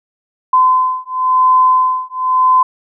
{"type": "beating tone pair", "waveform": "sine", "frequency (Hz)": [1023, 1023.96], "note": ["C6", "C6"], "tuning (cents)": [-39, -38], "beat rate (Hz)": 0.96, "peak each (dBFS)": -12, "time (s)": [0.53, 2.63], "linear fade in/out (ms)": 5, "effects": []}